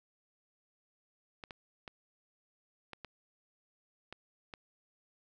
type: clicks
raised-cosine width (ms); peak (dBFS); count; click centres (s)
0.3; -28; 7; 1.438 / 1.508 / 1.878 / 2.933 / 3.047 / 4.126 / 4.538
effects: none